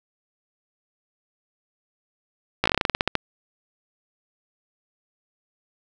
slowing click train, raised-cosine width 0.3 ms, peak -3 dBFS, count 14, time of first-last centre 2.64-3.153 s, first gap 16 ms, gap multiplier 1.14, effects none

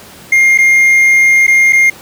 triangle tone with dropouts, 2121 Hz, C7, 23 cents sharp, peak -3 dBFS, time 0.32-1.9 s, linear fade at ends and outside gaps 5 ms, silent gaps 0.577-0.585 / 1.468-1.478 / 1.725-1.73 s, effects pink hiss -35 dBFS RMS until 2.01 s + high-pass 100 Hz 12 dB/octave

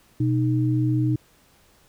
sine tone pair together, 124 / 309 Hz, B2 / D#4, +7 / -12 cents, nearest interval octave + major third, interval 1581 cents, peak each -20 / -23 dBFS, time 0.2-1.16 s, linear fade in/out 5 ms, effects pink hiss -58 dBFS RMS until 1.88 s

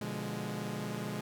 sawtooth chord, B diminished seventh, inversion none, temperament equal with one note detuned, 122.19 / 146.83 / 174.61 / 207.7 Hz, B2 / D3 / F3 / Ab3, -18 / 0 / 0 / 0 cents, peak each -38 / -39 / -39 / -35 dBFS, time 0.01-1.21 s, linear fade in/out 5 ms, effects none

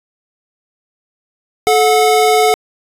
square tone pair together, 432.9 / 728 Hz, A4 / F#5, -28 / -28 cents, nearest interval major sixth, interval 900 cents, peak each -12 dBFS, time 1.67-2.54 s, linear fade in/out 0 ms, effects resampled to 32000 Hz

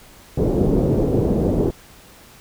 white low-pass noise, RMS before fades -18 dBFS, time 0.37-1.71 s, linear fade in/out 10 ms, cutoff 460 Hz, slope 24 dB/octave, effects pink hiss -46 dBFS RMS until 2.4 s

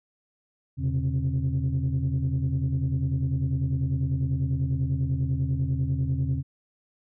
sine tone cluster, 81.4 / 127.4 / 137.5 / 268 Hz, E2 / C3 / C#3 / C4, -21 / -46 / -14 / +42 cents, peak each -29 / -27 / -25 / -34 dBFS, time 0.77-6.43 s, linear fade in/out 50 ms, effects tanh soft clip ceiling -17 dBFS

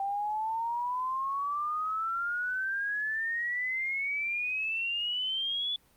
sine exponential sweep, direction up, 782 to 3461 Hz, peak -29 dBFS, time 0-5.76 s, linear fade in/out 2 ms, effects pink hiss -64 dBFS RMS until 5.96 s + Opus 32 kbps

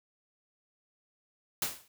white noise with exponential decay, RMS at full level -28 dBFS, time 1.62-1.88 s, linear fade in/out 2 ms, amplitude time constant 56 ms, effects none

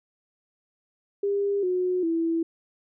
sine tone with pitch steps, 401.8 / 364.2 / 330.2 Hz, G4 / F#4 / E4, +43 / -27 / +3 cents, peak -22 dBFS, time 1.23-2.43 s, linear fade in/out 5 ms, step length 400 ms, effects none

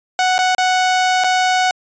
sawtooth tone with dropouts, 740 Hz, F#5, in tune, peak -9 dBFS, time 0.19-1.71 s, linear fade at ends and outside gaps 1 ms, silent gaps 0.381-0.389 / 0.549-0.582 / 1.238-1.243 s, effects resampled to 16000 Hz

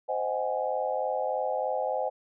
sine chord, Ab dominant seventh, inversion first, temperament just, 519.1 / 623 / 747.5 / 830.6 Hz, C5 / Eb5 / Gb5 / Ab5, -14 / +2 / +17 / 0 cents, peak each -31 / -32 / -33 / -33 dBFS, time 0.08-2.1 s, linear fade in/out 20 ms, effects none

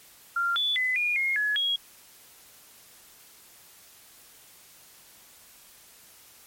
sine tone with pitch steps, 1387 / 3459 / 2016 / 2433 / 2145 / 1694 / 3299 Hz, F6 / A7 / B6 / D#7 / C7 / G#6 / G#7, -12 / -30 / +35 / -39 / +42 / +34 / -12 cents, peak -23 dBFS, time 0.36-1.76 s, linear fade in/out 5 ms, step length 200 ms, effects white hiss -53 dBFS RMS until 6.46 s + MP3 64 kbps

